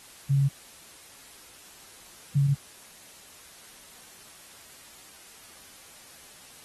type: tone pair in turn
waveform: sine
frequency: 138.59 / 139.88 Hz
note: C#3 / C#3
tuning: 0 / +16 cents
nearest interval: unison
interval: 16 cents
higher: second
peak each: -19 dBFS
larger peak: neither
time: 0.29-0.49 / 2.35-2.55 s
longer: neither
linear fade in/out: 20 ms
effects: white hiss -50 dBFS RMS until 6.64 s + AAC 32 kbps